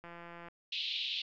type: click train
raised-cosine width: 0.5 ms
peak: -34 dBFS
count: 77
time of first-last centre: 0.04-0.484 s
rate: 171 Hz
type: band-pass noise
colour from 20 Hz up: white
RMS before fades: -37 dBFS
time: 0.72-1.22 s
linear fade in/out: 5 ms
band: 2700 to 4000 Hz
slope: 48 dB/octave
effects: none

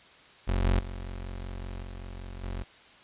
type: tone with level steps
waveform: 30% pulse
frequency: 45.26 Hz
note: F#1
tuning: 37 cents flat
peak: -22 / -19 / -33 / -36 / -30 dBFS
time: 0.47-2.64 s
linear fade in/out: 20 ms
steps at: 0.64 / 0.79 / 1.82 / 2.43 s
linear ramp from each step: 10 ms
effects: white hiss -54 dBFS RMS until 3.03 s + resampled to 8000 Hz

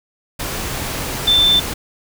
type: tone in noise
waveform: sine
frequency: 3545 Hz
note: A7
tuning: 12 cents sharp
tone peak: -10 dBFS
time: 1.27-1.6 s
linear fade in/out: 10 ms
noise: pink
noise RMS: -24 dBFS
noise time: 0.39-1.74 s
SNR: +11 dB
effects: none

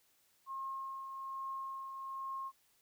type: tone with tremolo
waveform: sine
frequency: 1074 Hz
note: C6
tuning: 45 cents sharp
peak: -38 dBFS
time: 0.46-2.52 s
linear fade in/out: 50 ms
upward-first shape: triangle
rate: 1.2 Hz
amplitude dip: 45%
effects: white hiss -72 dBFS RMS until 2.81 s

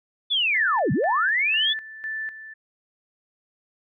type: linear two-way sweep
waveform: sine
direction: down then up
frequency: 3533 to 111.9 to 3533 Hz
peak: -19 dBFS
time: 0.3-1.74 s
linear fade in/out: 20 ms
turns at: 0.92 s
type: tone with tremolo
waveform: sine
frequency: 1760 Hz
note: A6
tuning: in tune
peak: -27 dBFS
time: 0.54-2.54 s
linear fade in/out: 10 ms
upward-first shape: square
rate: 2 Hz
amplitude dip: 70%
effects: none

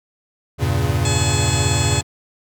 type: chord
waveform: square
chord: E diminished seventh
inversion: none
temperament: equal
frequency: 82.41 / 98 / 116.54 / 138.59 Hz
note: E2 / G2 / Bb2 / Db3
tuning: 0 / 0 / 0 / 0 cents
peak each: -23 dBFS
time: 0.58-2.03 s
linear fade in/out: 50 ms
type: harmonic tone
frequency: 854 Hz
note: G#5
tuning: 48 cents sharp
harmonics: 1 / 2 / 3 / 4 / 5 / 6 / 7 / 8 / 9 / 10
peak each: -31 / -35 / -30 / -29 / -30 / -37 / -37 / -32 / -26 / -35 dBFS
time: 1.05-2.01 s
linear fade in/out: 2 ms
effects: none

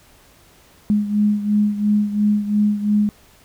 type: beating tone pair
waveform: sine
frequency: 207.7 / 210.6 Hz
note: G#3 / G#3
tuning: 0 / +24 cents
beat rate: 2.9 Hz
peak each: -16 / -21 dBFS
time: 0.9-3.09 s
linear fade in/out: 0 ms
effects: pink hiss -51 dBFS RMS until 3.44 s

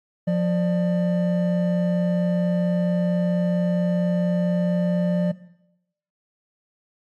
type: tone pair together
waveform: triangle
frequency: 177 / 595.4 Hz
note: F3 / D5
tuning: +23 / +24 cents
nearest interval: octave + major sixth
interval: 2101 cents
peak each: -17 / -24 dBFS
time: 0.27-5.32 s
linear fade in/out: 10 ms
effects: noise-tail reverb RT60 0.8 s tail -17 dB re dry + AAC 64 kbps

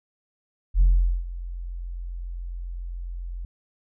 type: tone with ADSR envelope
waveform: sine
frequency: 43.65 Hz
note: F1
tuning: in tune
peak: -11 dBFS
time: 0.74-3.45 s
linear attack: 66 ms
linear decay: 430 ms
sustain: -19 dB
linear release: 3 ms
effects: tanh soft clip ceiling -11 dBFS

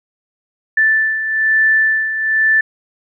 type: beating tone pair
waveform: sine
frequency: 1760 / 1761.1 Hz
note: A6 / A6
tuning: 0 / +1 cents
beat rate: 1.1 Hz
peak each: -19 / -12 dBFS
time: 0.77-2.61 s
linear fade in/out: 5 ms
effects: none

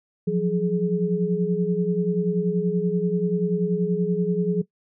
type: tone cluster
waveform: sine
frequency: 172.6 / 183 / 421.4 Hz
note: F3 / F#3 / G#4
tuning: -20 / -19 / +25 cents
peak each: -24 dBFS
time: 0.27-4.62 s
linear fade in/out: 10 ms
effects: noise-tail reverb RT60 0.1 s tail -18 dB re dry

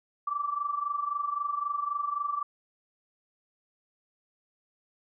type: tone with amplitude modulation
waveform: sine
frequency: 1163 Hz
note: D6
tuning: 17 cents flat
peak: -25 dBFS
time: 0.27-2.43 s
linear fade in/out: 5 ms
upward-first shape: sine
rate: 23.8 Hz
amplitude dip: 75%
effects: none

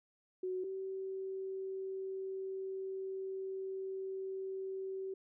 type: tone pair in turn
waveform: sine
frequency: 370 / 382.8 Hz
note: F#4 / G4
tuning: 0 / -41 cents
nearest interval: minor second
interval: 59 cents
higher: second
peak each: -35 / -38 dBFS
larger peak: first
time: 0.43-0.64 / 0.64-5.14 s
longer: second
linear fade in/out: 5 ms
effects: none

